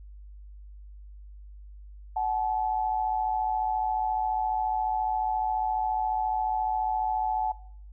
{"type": "tone pair together", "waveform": "sine", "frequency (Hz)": [747.6, 862], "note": ["F#5", "A5"], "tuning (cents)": [18, -36], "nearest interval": "major second", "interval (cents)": 246, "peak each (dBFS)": -28, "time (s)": [2.16, 7.52], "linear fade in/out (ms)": 5, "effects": ["noise-tail reverb RT60 0.6 s tail -20 dB re dry", "added 50 Hz sine -43 dBFS peak until 7.92 s"]}